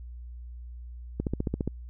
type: click train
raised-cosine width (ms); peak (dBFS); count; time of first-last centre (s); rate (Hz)
3; -15; 8; 1.2-1.676; 14.7
effects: added 60 Hz sine -39 dBFS peak until 1.89 s